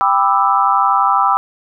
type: chord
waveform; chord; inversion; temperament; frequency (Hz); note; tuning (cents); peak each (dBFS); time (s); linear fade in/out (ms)
sine; E minor seventh; first; just; 791.1 / 988.9 / 1186.7 / 1318.5; G5 / B5 / D6 / E6; +16 / +2 / +18 / 0; -16; 0.01-1.37; 0
effects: none